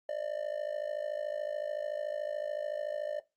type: tone with amplitude modulation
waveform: triangle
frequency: 599 Hz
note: D5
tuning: 34 cents sharp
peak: -27 dBFS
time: 0.09-3.2 s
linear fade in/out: 2 ms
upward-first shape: sine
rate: 53.7 Hz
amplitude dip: 95%
effects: noise-tail reverb RT60 0.2 s tail -17 dB re dry + Opus 48 kbps